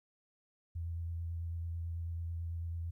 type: tone with vibrato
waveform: sine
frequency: 84 Hz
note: E2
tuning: 33 cents sharp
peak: -36 dBFS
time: 0.75-2.91 s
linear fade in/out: 10 ms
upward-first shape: triangle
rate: 9.1 Hz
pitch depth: 22 cents each way
effects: 13-bit